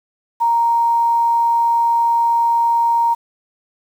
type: tone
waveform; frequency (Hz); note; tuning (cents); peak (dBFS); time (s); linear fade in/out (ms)
sine; 932.3; A#5; 0; -12; 0.4-3.15; 20
effects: 7-bit